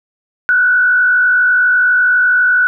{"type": "tone with frequency modulation", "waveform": "sine", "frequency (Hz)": 1480, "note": "F#6", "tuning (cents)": 0, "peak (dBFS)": -8, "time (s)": [0.49, 2.67], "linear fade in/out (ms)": 0, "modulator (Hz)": 52.1, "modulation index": 0.65, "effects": []}